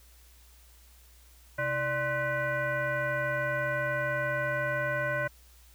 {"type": "tone with frequency modulation", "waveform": "sine", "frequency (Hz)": 1046.5, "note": "C6", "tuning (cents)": 0, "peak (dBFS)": -27, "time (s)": [1.58, 5.28], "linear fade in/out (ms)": 10, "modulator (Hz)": 457, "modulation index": 1.9, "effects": ["added 60 Hz sine -55 dBFS peak until 5.74 s", "white hiss -60 dBFS RMS until 5.74 s"]}